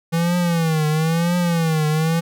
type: tone with vibrato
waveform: square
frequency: 164.3 Hz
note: E3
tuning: 5 cents flat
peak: -17 dBFS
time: 0.12-2.21 s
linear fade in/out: 20 ms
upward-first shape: triangle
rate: 1 Hz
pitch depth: 140 cents each way
effects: none